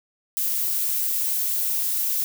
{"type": "noise", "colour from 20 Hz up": "violet", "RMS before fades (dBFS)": -24, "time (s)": [0.37, 2.24], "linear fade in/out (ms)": 0, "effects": []}